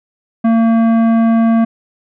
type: tone with tanh clipping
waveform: sine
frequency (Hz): 227.5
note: A#3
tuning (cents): -42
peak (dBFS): -10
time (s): 0.44-1.65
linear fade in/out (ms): 10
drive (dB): 13
effects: none